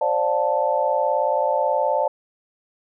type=chord; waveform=sine; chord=D minor seventh; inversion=third; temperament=just; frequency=528.6 / 587.3 / 704.8 / 881 Hz; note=C5 / D5 / F5 / A5; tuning=+18 / 0 / +16 / +2 cents; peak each=-24 / -22 / -27 / -22 dBFS; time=0.01-2.08 s; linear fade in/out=5 ms; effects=none